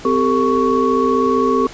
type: tone cluster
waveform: sine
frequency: 257.5 / 394.4 / 449.8 / 1114 Hz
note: C4 / G4 / A4 / C#6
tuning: -28 / +11 / +38 / +8 cents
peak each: -18 dBFS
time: 0.05-1.67 s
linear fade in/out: 2 ms
effects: pink hiss -36 dBFS RMS until 1.73 s + resampled to 16000 Hz